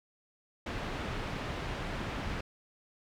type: low-pass noise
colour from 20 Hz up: pink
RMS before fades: -37 dBFS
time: 0.66-2.41 s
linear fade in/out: 5 ms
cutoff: 2900 Hz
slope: 12 dB/octave
effects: none